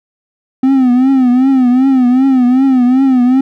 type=tone with vibrato; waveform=triangle; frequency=257.5 Hz; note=C4; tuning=28 cents flat; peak=-4 dBFS; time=0.63-3.41 s; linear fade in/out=5 ms; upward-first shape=triangle; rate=2.6 Hz; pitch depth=110 cents each way; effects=none